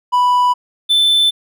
triangle tone pair in turn, 987.8 / 3527 Hz, B5 / A7, 0 / +3 cents, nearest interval octave + minor seventh, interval 2203 cents, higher second, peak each -8 dBFS, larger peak neither, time 0.12-0.54 / 0.89-1.31 s, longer neither, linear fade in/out 20 ms, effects none

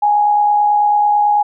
sine tone with amplitude modulation, 830.6 Hz, G#5, in tune, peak -8 dBFS, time 0.02-1.43 s, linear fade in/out 10 ms, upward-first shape sine, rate 69.1 Hz, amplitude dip 35%, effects none

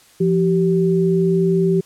sine tone pair together, 171.77 / 385.6 Hz, F3 / G4, -28 / -28 cents, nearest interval octave + major second, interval 1400 cents, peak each -16 dBFS, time 0.2-1.81 s, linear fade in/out 10 ms, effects white hiss -50 dBFS RMS until 1.85 s + low-pass 11000 Hz 12 dB/octave

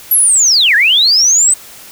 sine linear two-way sweep, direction down then up, 11840 to 1600 to 8250 Hz, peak -6 dBFS, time 0.11-1.54 s, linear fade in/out 5 ms, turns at 0.75 s, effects white hiss -35 dBFS RMS until 1.91 s

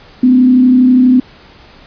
sine tone with frequency modulation, 253 Hz, B3, 42 cents sharp, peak -4 dBFS, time 0.23-1.2 s, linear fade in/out 5 ms, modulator 32.3 Hz, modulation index 0.39, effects pink hiss -40 dBFS RMS until 1.86 s + resampled to 11025 Hz

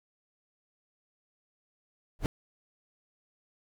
brown noise with exponential growth, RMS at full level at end -19 dBFS, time 2.19-2.26 s, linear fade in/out 0 ms, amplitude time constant 15 ms, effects none

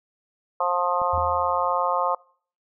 harmonic tone, 177.2 Hz, F3, 25 cents sharp, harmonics 3 / 4 / 5 / 6 / 7, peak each -27 / -28 / -27 / -25 / -28 dBFS, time 0.6-2.15 s, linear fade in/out 5 ms
clicks, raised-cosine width 3 ms, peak -28 dBFS, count 2, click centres 1.017 / 1.179 s
sine tone with exponential decay, 82.41 Hz, E2, in tune, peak -27 dBFS, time 1.13-1.92 s, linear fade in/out 5 ms, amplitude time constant 170 ms
effects noise-tail reverb RT60 0.5 s tail -24 dB re dry

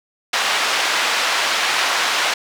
pink band-pass noise, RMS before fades -19 dBFS, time 0.33-2.34 s, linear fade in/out 5 ms, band 990 to 4900 Hz, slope 12 dB/octave, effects none

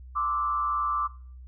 sine tone with frequency modulation, 1173 Hz, D6, 2 cents flat, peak -24 dBFS, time 0.15-1.08 s, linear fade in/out 20 ms, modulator 123 Hz, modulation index 0.74, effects noise-tail reverb RT60 0.5 s tail -21 dB re dry + added 63 Hz sine -42 dBFS peak until 1.47 s

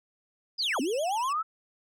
sine linear two-way sweep, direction down then up, 5130 to 235.3 to 1341 Hz, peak -26 dBFS, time 0.58-1.43 s, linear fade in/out 20 ms, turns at 0.8 s
20% pulse tone with vibrato, 2957 Hz, F#7, 2 cents flat, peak -33 dBFS, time 0.62-1.33 s, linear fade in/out 5 ms, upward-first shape sine, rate 8.2 Hz, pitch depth 230 cents each way
effects none

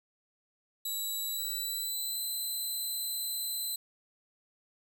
10% pulse tone with pitch glide, 3913 to 4035 Hz, B7 to B7, -17 to +36 cents, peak -26 dBFS, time 0.85-3.76 s, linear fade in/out 5 ms, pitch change +53 cents, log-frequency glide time 1.2-2.2 s, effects none

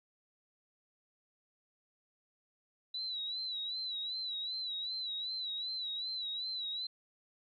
sine tone with vibrato, 3944 Hz, B7, 3 cents flat, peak -36 dBFS, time 2.94-6.87 s, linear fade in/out 5 ms, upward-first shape sine, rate 2.6 Hz, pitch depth 74 cents each way, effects 13-bit

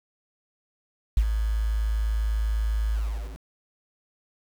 sine tone with ADSR envelope, 54 Hz, A1, 32 cents flat, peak -14 dBFS, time 1.17-3.41 s, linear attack 4 ms, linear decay 61 ms, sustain -8 dB, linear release 470 ms, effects 7-bit

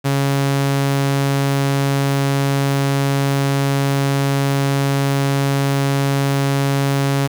sawtooth tone, 138.59 Hz, C#3, in tune, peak -11 dBFS, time 0.04-7.28 s, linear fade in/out 20 ms, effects 7-bit

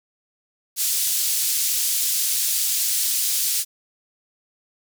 white band-pass noise, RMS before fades -22 dBFS, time 0.76-3.65 s, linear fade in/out 50 ms, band 4300 to 15000 Hz, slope 12 dB/octave, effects none

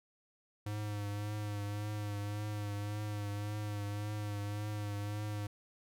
square tone with vibrato, 103.83 Hz, G#2, in tune, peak -37 dBFS, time 0.66-5.47 s, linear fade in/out 5 ms, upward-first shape triangle, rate 1.8 Hz, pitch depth 36 cents each way, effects none

